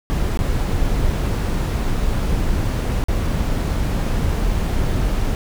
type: noise with dropouts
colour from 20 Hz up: brown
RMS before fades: -19 dBFS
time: 0.1-5.35 s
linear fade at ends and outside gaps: 0 ms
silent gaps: 0.373-0.391 / 3.039-3.084 s
effects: none